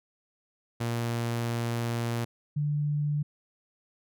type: tone pair in turn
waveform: sawtooth / sine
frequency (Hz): 117.5 / 147.48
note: A#2 / D3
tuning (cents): +14 / +8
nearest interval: major third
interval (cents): 394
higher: second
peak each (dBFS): -24 / -25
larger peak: first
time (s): 0.8-2.25 / 2.56-3.23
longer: first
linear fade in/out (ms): 10
effects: none